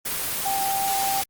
sine tone in noise, 784 Hz, G5, in tune, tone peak -23 dBFS, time 0.45-1.22 s, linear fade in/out 10 ms, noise white, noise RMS -27 dBFS, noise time 0.05-1.24 s, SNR +1 dB, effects Opus 24 kbps

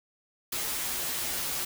white noise with comb filter, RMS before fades -32 dBFS, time 0.52-1.65 s, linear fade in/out 5 ms, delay 10 ms, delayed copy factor -0.85, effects none

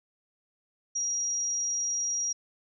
sine tone, 5710 Hz, F8, 37 cents sharp, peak -27 dBFS, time 0.95-2.33 s, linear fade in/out 10 ms, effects none

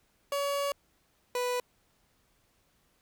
30% pulse tone pair in turn, 565 / 493.6 Hz, C#5 / B4, +33 / -1 cents, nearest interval major second, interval 234 cents, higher first, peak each -26 dBFS, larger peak neither, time 0.32-0.72 / 1.35-1.6 s, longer first, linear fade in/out 2 ms, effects pink hiss -70 dBFS RMS until 3.01 s

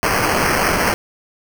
white noise with sample-and-hold, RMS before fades -17 dBFS, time 0.03-0.94 s, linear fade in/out 0 ms, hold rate 3675 Hz, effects none

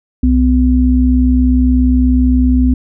sine tone pair together, 63.72 / 253.1 Hz, C2 / B3, -45 / +43 cents, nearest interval 2 octaves, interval 2388 cents, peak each -10 dBFS, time 0.23-2.74 s, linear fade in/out 5 ms, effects none

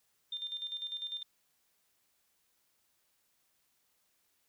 sine tone with tremolo, 3600 Hz, A7, 39 cents sharp, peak -35 dBFS, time 0.32-1.23 s, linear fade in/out 5 ms, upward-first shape square, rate 10 Hz, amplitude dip 60%, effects white hiss -75 dBFS RMS until 4.48 s

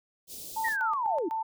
white band-stop noise, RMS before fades -42 dBFS, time 0.27-0.77 s, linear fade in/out 50 ms, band 590 to 3600 Hz, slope 24 dB/octave
sine tone with tremolo, 889 Hz, A5, 18 cents sharp, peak -28 dBFS, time 0.56-1.43 s, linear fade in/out 10 ms, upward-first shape square, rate 4 Hz, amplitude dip 80%
sine linear sweep, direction down, 1930 to 285.8 Hz, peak -27 dBFS, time 0.64-1.29 s, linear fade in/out 10 ms
effects none

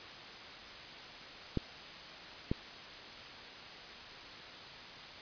clicks, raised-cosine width 3 ms, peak -18 dBFS, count 2, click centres 1.573 / 2.515 s, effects white hiss -48 dBFS RMS until 5.21 s + resampled to 11025 Hz

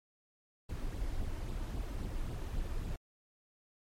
brown noise with flanger, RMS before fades -37 dBFS, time 0.69-2.96 s, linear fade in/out 5 ms, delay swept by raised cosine 0.23 to 3.33 ms, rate 3.7 Hz, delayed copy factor +0.5, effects MP3 64 kbps

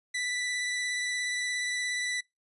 sawtooth tone with vibrato, 1978 Hz, B6, 2 cents sharp, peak -26 dBFS, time 0.14-2.21 s, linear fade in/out 10 ms, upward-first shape sine, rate 17 Hz, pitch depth 14 cents each way, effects noise-tail reverb RT60 0.2 s tail -25 dB re dry + resampled to 24000 Hz

